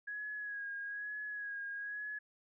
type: tone with vibrato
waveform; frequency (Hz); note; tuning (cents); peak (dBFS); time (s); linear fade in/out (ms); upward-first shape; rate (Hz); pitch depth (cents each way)
sine; 1661.2; G#6; 0; -39; 0.07-2.19; 10; sine; 1.1; 36
effects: none